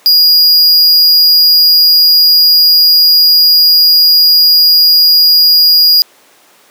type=tone; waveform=square; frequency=4867 Hz; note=D#8; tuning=39 cents flat; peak=-4 dBFS; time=0.06-6.02 s; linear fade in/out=0 ms; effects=pink hiss -44 dBFS RMS until 6.7 s + high-pass 400 Hz 12 dB/octave